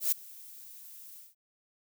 violet noise with ADSR envelope, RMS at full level -25 dBFS, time 0-1.35 s, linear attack 120 ms, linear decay 7 ms, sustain -24 dB, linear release 170 ms, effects none

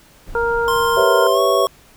brown noise, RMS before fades -34 dBFS, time 0.26-1.04 s, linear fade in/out 20 ms
harmonic tone, 467.4 Hz, A#4, 5 cents sharp, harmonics 1 / 2 / 3, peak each -18 / -22 / -21 dBFS, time 0.35-1.27 s, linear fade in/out 2 ms
square tone with pitch glide, 1053 to 1104.7 Hz, C6 to C#6, +11 to -6 cents, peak -19 dBFS, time 0.68-1.67 s, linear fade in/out 0 ms, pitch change +83 cents, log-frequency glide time 1.32-1.4 s
sine chord, C# half-diminished seventh, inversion second, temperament equal, 392 / 493.9 / 554.4 / 659.3 Hz, G4 / B4 / C#5 / E5, 0 / 0 / 0 / 0 cents, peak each -19 dBFS, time 0.96-1.67 s, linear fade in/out 20 ms
effects pink hiss -49 dBFS RMS until 1.96 s

